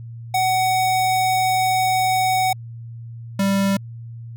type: tone pair in turn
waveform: square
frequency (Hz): 749 / 196.28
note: F#5 / G3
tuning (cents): +21 / +2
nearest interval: octave + major seventh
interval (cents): 2319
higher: first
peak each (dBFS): -17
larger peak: neither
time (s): 0.34-2.53 / 3.39-3.77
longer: first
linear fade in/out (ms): 5
effects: added 116 Hz sine -32 dBFS peak until 4.36 s